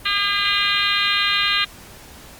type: harmonic tone with a mistuned harmonic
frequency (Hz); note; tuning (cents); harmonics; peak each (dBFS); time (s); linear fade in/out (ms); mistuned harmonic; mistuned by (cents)
404.7; G#4; -45; 3 / 4 / 5 / 6 / 7 / 8 / 9 / 10; -25 / -25 / -25 / -25 / -25 / -25 / -25 / -25; 0.05-1.65; 10; 8; -19
effects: pink hiss -42 dBFS RMS until 2.39 s + Opus 32 kbps